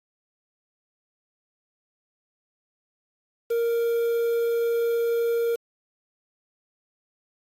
triangle tone with quantisation, 466.2 Hz, A#4, in tune, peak -19 dBFS, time 3.5-5.56 s, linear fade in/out 10 ms, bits 7, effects AAC 48 kbps

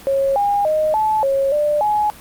sine tone with pitch steps, 546 / 812 / 619 / 865 / 546 / 594 / 841 Hz, C#5 / G#5 / D#5 / A5 / C#5 / D5 / G#5, -26 / -39 / -9 / -30 / -26 / +20 / +22 cents, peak -14 dBFS, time 0.07-2.1 s, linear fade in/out 0 ms, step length 290 ms, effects pink hiss -40 dBFS RMS until 2.2 s + Opus 48 kbps

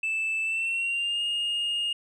sine tone with pitch glide, 2637 to 2843 Hz, E7 to F7, 0 to +30 cents, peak -23 dBFS, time 0.03-1.93 s, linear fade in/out 5 ms, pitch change +130 cents, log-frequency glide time 0.43-1.22 s, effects tanh soft clip ceiling -24 dBFS

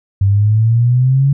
sine exponential sweep, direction up, 96.7 to 141.3 Hz, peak -8 dBFS, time 0.21-1.33 s, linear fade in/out 5 ms, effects none

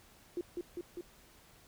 sine tone with echo, 350.1 Hz, F4, 4 cents sharp, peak -33 dBFS, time 0.37-0.41 s, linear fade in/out 2 ms, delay 200 ms, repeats 3, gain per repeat -2 dB, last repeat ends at 1.01 s, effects pink hiss -61 dBFS RMS until 1.67 s

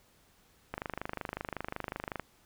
click train, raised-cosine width 0.5 ms, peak -20 dBFS, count 38, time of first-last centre 0.74-2.197 s, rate 25.4 Hz, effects pink hiss -65 dBFS RMS until 2.45 s

